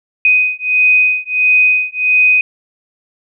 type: beating tone pair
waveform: sine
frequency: 2500 / 2501.5 Hz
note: D#7 / D#7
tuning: +8 / +9 cents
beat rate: 1.5 Hz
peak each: -12 / -12 dBFS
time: 0.25-2.41 s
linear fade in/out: 2 ms
effects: none